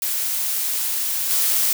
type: noise with level steps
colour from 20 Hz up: blue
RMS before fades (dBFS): -23 / -19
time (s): 0.02-1.73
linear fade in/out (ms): 2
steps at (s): 1.29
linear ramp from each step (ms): 20
effects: none